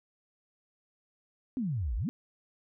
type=exponential two-way sweep; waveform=sine; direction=down then up; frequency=275.9 to 49 to 275.9 Hz; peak=-29 dBFS; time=1.57-2.09 s; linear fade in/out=0 ms; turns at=1.96 s; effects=none